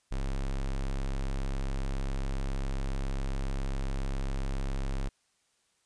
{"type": "tone", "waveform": "square", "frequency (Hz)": 33.65, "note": "C1", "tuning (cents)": 49, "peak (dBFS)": -30, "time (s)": [0.11, 5.09], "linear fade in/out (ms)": 10, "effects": ["white hiss -72 dBFS RMS until 5.85 s", "resampled to 22050 Hz"]}